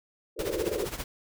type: band-pass noise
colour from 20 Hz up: pink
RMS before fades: -31 dBFS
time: 0.36-0.89 s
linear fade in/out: 50 ms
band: 330 to 570 Hz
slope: 96 dB/octave
type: noise with tremolo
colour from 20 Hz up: pink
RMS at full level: -34 dBFS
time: 0.39-1.04 s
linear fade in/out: 2 ms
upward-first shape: sine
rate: 15 Hz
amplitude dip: 75%
effects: none